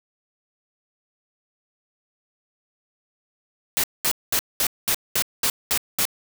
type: noise bursts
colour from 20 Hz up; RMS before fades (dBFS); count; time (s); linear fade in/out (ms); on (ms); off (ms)
white; -21; 9; 3.77-6.053; 0; 67; 210
effects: none